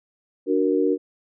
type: chord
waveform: sine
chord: D augmented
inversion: none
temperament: equal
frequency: 293.7 / 370 / 466.2 Hz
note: D4 / F#4 / A#4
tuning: 0 / 0 / 0 cents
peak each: -22 dBFS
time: 0.46-0.98 s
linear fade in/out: 50 ms
effects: none